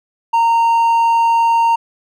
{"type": "tone with hard clipping", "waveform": "sine", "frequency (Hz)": 923, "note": "A#5", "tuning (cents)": -17, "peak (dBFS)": -11, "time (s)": [0.33, 1.76], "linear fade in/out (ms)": 10, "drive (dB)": 3, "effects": []}